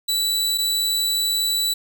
sawtooth tone pair in turn, 3951 / 3951 Hz, B7 / B7, 0 / 0 cents, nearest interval unison, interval 0 cents, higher neither, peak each -16 dBFS, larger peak neither, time 0.08-0.58 / 0.58-1.74 s, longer second, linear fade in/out 10 ms, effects none

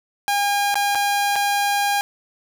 sawtooth tone with dropouts, 810 Hz, G#5, 43 cents flat, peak -14 dBFS, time 0.28-2.01 s, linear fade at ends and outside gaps 0 ms, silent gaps 0.743-0.755 / 0.949-0.954 / 1.357-1.361 s, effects none

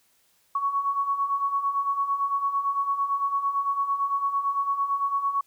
sine beating tone pair, 1108.7 / 1117.6 Hz, C#6 / C#6, 0 / +14 cents, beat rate 8.9 Hz, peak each -30 / -24 dBFS, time 0.55-5.41 s, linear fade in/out 5 ms, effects white hiss -65 dBFS RMS until 5.46 s

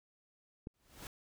click, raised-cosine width 3 ms, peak -30 dBFS, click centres 0.671 s
pink noise with exponential growth, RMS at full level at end -44 dBFS, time 0.74-1.07 s, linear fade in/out 1 ms, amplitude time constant 71 ms
effects none

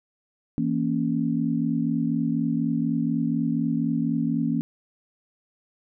sine chord, A# diminished, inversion second, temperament equal, 164.81 / 233.1 / 277.2 Hz, E3 / A#3 / C#4, 0 / 0 / 0 cents, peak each -27 / -25 / -26 dBFS, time 0.58-4.61 s, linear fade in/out 0 ms, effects none

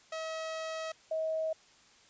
sawtooth / sine tone pair in turn, 641 / 636.9 Hz, E5 / D#5, -49 / +40 cents, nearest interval unison, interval 11 cents, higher first, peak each -32 / -30 dBFS, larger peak second, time 0.12-0.92 / 1.11-1.53 s, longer first, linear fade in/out 5 ms, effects white hiss -61 dBFS RMS until 2.09 s + resampled to 16000 Hz

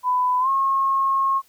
sine tone with pitch glide, 999 to 1083.1 Hz, B5 to C#6, +20 to -40 cents, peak -17 dBFS, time 0.03-1.42 s, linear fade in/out 50 ms, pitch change +140 cents, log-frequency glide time 0.4-0.49 s, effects white hiss -58 dBFS RMS until 1.48 s

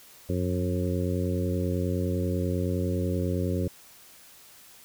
harmonic tone with a mistuned harmonic, 90 Hz, F#2, 47 cents flat, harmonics 1 / 2 / 3 / 4 / 5 / 6, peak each -28 / -31 / -33 / -34 / -35 / -36 dBFS, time 0.29-3.68 s, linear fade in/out 5 ms, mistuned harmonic 1, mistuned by +25 cents, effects white hiss -52 dBFS RMS until 4.84 s

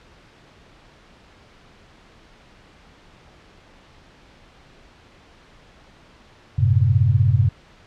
sine chord, F# diminished, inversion none, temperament equal with one note detuned, 94.33 / 110 / 130.81 Hz, F#2 / A2 / C3, +34 / 0 / 0 cents, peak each -18 dBFS, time 6.58-7.49 s, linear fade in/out 10 ms, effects pink hiss -50 dBFS RMS until 7.86 s + low-pass 4000 Hz 12 dB/octave

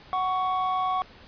triangle tone pair together, 744 / 1114.7 Hz, F#5 / C#6, +9 / +9 cents, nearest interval perfect fifth, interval 700 cents, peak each -25 / -24 dBFS, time 0.13-1.02 s, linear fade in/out 0 ms, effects pink hiss -50 dBFS RMS until 1.27 s + resampled to 11025 Hz

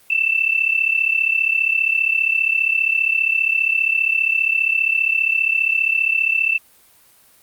sine tone pair together, 2642 / 2677 Hz, E7 / E7, +3 / +26 cents, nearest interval unison, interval 23 cents, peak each -18 dBFS, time 0.1-6.58 s, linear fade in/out 5 ms, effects white hiss -52 dBFS RMS until 7.42 s + Opus 32 kbps

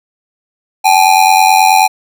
square ring-modulated tone, 813 Hz, G#5, 37 cents flat, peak -3 dBFS, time 0.84-1.88 s, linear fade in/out 20 ms, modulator 44.7 Hz, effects none

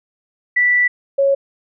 sine tone pair in turn, 1967 / 552 Hz, B6 / C#5, -7 / -7 cents, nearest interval octave + minor seventh, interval 2200 cents, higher first, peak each -11 dBFS, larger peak neither, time 0.56-0.88 / 1.18-1.35 s, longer first, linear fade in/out 10 ms, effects none

